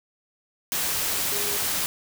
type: tone in noise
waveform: sine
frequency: 410.4 Hz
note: G#4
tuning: 21 cents flat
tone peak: -34 dBFS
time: 1.32-1.57 s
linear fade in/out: 0 ms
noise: white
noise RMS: -26 dBFS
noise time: 0.72-1.86 s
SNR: -11 dB
effects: none